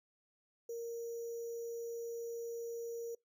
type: tone with sample-and-hold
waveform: sine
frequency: 466.2 Hz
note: A#4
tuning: in tune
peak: -39 dBFS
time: 0.69-3.15 s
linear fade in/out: 5 ms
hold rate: 6300 Hz
effects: noise-tail reverb RT60 0.2 s tail -26 dB re dry